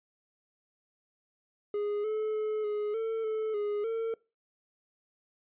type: tone with pitch steps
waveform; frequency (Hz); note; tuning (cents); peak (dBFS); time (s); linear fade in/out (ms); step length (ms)
triangle; 413.6 / 432.1 / 429.7 / 418.7 / 448.4 / 436.4 / 414.2 / 452.9; G#4 / A4 / A4 / G#4 / A4 / A4 / G#4 / A#4; -7 / -31 / -41 / +14 / +33 / -14 / -5 / -50; -27; 1.74-4.14; 2; 300
effects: noise-tail reverb RT60 0.3 s tail -23 dB re dry + resampled to 8000 Hz